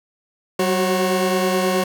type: tone cluster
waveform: 30% pulse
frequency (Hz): 189.7 / 370 / 544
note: F#3 / F#4 / C#5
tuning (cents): +43 / 0 / -33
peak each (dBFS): -19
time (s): 0.59-1.84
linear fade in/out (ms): 5
effects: none